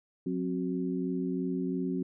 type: tone cluster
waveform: sine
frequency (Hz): 181.6 / 264.5 / 370.6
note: F#3 / C4 / F#4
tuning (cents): -32 / +19 / +3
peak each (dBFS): -33 / -32 / -36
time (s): 0.26-2.03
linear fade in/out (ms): 5
effects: none